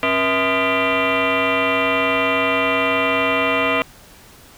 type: tone with frequency modulation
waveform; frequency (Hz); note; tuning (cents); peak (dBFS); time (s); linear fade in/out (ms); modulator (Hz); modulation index
sine; 859; A5; -42; -15; 0.03-3.82; 0; 377; 5.3
effects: pink hiss -45 dBFS RMS until 4.57 s